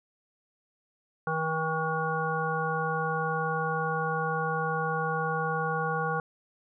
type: harmonic tone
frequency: 159.8 Hz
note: D#3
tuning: 47 cents sharp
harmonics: 1 / 3 / 5 / 7 / 9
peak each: -33 / -33 / -33 / -33 / -33 dBFS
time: 1.27-6.2 s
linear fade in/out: 2 ms
effects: none